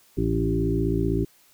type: harmonic tone with a mistuned harmonic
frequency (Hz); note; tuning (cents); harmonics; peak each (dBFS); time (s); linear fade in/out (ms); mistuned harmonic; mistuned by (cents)
55.8; A1; +25; 1 / 2 / 3 / 5 / 6 / 7; -28 / -28 / -28 / -28 / -28 / -28; 0.17-1.25; 10; 2; -18
effects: white hiss -58 dBFS RMS until 1.53 s